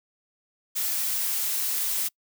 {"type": "noise", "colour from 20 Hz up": "blue", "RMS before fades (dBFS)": -27, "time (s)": [0.75, 2.09], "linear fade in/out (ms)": 20, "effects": ["noise-tail reverb RT60 0.1 s tail -26 dB re dry"]}